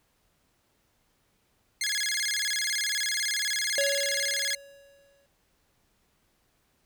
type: tone with vibrato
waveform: 15% pulse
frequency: 1878 Hz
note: A#6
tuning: 12 cents sharp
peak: -20 dBFS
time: 1.81-4.55 s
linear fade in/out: 2 ms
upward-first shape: square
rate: 18 Hz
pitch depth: 200 cents each way
type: tone with exponential decay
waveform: square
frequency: 559 Hz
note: C#5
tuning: 14 cents sharp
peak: -25 dBFS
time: 3.78-5.26 s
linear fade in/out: 1 ms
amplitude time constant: 320 ms
effects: pink hiss -70 dBFS RMS until 6.85 s